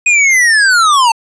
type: linear sweep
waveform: square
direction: down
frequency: 2500 to 880 Hz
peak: -7 dBFS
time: 0.06-1.12 s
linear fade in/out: 5 ms
effects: resampled to 22050 Hz